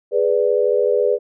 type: chord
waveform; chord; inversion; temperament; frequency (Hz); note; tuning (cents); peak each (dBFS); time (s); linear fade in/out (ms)
sine; G# diminished; none; equal; 415.3 / 493.9 / 587.3; G#4 / B4 / D5; 0 / 0 / 0; -18 / -17 / -21; 0.11-1.19; 50
effects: none